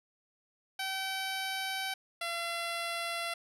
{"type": "tone pair in turn", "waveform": "10% pulse", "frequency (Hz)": [768, 680.9], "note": ["G5", "F5"], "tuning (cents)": [-36, -44], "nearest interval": "major second", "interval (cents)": 208, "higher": "first", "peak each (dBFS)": -25, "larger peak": "neither", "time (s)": [[0.79, 1.94], [2.21, 3.34]], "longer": "first", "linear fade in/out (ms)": 5, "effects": ["low-pass 12000 Hz 12 dB/octave"]}